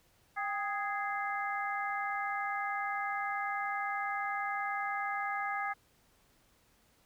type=harmonic tone with a mistuned harmonic; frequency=415.3 Hz; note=G#4; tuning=in tune; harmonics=2 / 3 / 4 / 5; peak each=-36 / -38 / -39 / -40 dBFS; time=0.36-5.74 s; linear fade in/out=20 ms; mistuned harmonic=2; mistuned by=-73 cents; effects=pink hiss -68 dBFS RMS until 7.05 s